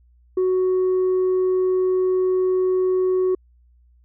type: tone with tanh clipping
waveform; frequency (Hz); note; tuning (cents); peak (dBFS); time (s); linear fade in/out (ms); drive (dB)
sine; 370.7; F#4; +3; -17; 0.37-3.35; 5; 1
effects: added 60 Hz sine -52 dBFS peak until 4.04 s